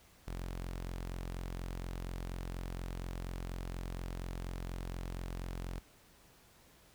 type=tone; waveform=sawtooth; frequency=44.19 Hz; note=F1; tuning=21 cents sharp; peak=-35 dBFS; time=0.27-5.8 s; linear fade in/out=10 ms; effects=pink hiss -63 dBFS RMS until 6.94 s